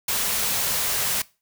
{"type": "band-stop noise", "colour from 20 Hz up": "white", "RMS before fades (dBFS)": -24, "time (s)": [0.08, 1.22], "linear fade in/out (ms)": 5, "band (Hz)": [260, 370], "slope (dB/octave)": 96, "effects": ["noise-tail reverb RT60 0.3 s tail -21 dB re dry"]}